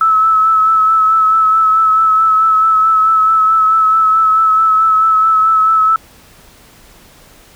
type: tone with vibrato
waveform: sine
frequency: 1302 Hz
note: E6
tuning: 22 cents flat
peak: -7 dBFS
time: 0.01-5.96 s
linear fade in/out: 2 ms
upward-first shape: sine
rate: 4.6 Hz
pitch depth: 22 cents each way
effects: pink hiss -43 dBFS RMS until 7.55 s